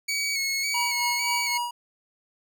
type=tone with vibrato; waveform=20% pulse; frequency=2225 Hz; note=C#7; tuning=6 cents sharp; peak=-20 dBFS; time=0.08-1.58 s; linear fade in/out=10 ms; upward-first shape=square; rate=1.8 Hz; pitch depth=32 cents each way
type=tone with tremolo; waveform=square; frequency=960 Hz; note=B5; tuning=49 cents flat; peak=-26 dBFS; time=0.74-1.71 s; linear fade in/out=5 ms; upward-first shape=sine; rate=3.8 Hz; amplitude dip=65%
effects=none